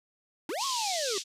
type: linear two-way sweep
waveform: square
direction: up then down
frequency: 265.8 to 1118 to 369.9 Hz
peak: -32 dBFS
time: 0.49-1.18 s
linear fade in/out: 2 ms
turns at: 0.65 s
type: band-pass noise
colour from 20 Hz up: pink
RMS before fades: -34 dBFS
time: 0.57-1.24 s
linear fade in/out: 50 ms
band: 3700 to 7000 Hz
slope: 24 dB/octave
effects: resampled to 32000 Hz

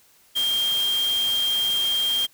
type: tone in noise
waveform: sine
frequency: 3199 Hz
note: G7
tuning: 34 cents sharp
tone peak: -20 dBFS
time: 0.35-2.27 s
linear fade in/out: 20 ms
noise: white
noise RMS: -33 dBFS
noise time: 0.35-2.27 s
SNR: +10 dB
effects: white hiss -57 dBFS RMS until 2.33 s

